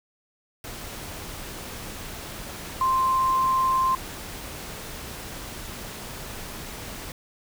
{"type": "tone in noise", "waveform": "sine", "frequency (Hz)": 1047, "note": "C6", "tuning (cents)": 1, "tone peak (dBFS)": -19, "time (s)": [2.81, 3.95], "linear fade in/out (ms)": 2, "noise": "pink", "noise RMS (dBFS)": -37, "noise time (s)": [0.64, 7.12], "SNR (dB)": 15, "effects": []}